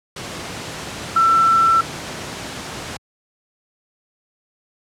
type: tone in noise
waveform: sine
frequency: 1339 Hz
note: E6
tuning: 27 cents sharp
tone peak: -11 dBFS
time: 1.16-1.81 s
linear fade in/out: 5 ms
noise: pink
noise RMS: -29 dBFS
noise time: 0.16-2.97 s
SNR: +15 dB
effects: high-pass 100 Hz 12 dB/octave + low-pass 8000 Hz 12 dB/octave